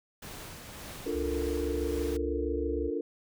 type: noise with tremolo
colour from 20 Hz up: pink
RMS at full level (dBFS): -43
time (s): 0.22-2.17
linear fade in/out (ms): 5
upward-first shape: sine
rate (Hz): 1.8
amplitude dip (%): 30
type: chord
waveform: sine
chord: Bb major seventh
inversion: first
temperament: equal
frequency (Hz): 293.7 / 349.2 / 440 / 466.2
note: D4 / F4 / A4 / Bb4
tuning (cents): 0 / 0 / 0 / 0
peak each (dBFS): -35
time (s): 1.06-3.01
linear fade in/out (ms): 5
type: tone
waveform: sine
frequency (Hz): 68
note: C#2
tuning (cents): -33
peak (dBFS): -34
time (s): 1.12-2.91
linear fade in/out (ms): 50
effects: none